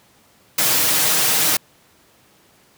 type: noise with comb filter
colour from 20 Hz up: white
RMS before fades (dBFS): -17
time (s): 0.58-1.57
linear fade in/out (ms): 5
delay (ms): 6.4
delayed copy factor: +0.6
effects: pink hiss -54 dBFS RMS until 2.77 s + high-pass 100 Hz 12 dB/octave